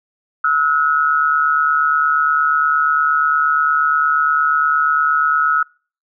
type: tone pair together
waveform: sine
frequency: 1300 / 1448.5 Hz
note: E6 / F#6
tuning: -24 / -37 cents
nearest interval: major second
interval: 187 cents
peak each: -14 / -17 dBFS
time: 0.44-5.63 s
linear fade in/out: 5 ms
effects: noise-tail reverb RT60 0.4 s tail -26 dB re dry